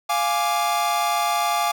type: chord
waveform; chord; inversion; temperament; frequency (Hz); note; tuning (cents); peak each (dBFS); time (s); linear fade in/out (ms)
45% pulse; D diminished; first; equal; 698.5 / 830.6 / 1174.7; F5 / Ab5 / D6; 0 / 0 / 0; -24; 0.09-1.72; 10
effects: none